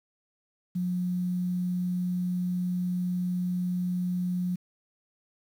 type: tone with quantisation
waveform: sine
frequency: 179.7 Hz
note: F3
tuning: 50 cents sharp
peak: -26 dBFS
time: 0.75-4.56 s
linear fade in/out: 10 ms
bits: 9
effects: none